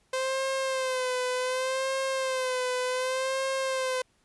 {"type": "tone with vibrato", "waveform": "sawtooth", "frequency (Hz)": 518, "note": "C5", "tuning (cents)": -17, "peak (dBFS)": -23, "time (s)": [0.13, 4.02], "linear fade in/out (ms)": 5, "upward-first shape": "sine", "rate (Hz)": 0.67, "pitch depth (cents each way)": 53, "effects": ["pink hiss -68 dBFS RMS until 4.24 s", "resampled to 24000 Hz"]}